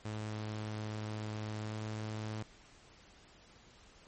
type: tone with pitch glide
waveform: sawtooth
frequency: 107.4 to 108.33 Hz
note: A2 to A2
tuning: -41 to -26 cents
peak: -34 dBFS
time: 0.05-2.43 s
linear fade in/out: 5 ms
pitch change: +15 cents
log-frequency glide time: 1.63-1.76 s
effects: pink hiss -60 dBFS RMS until 4.07 s + MP3 32 kbps